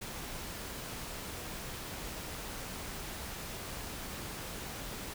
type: noise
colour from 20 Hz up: pink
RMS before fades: -42 dBFS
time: 0.01-5.14 s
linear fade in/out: 10 ms
effects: none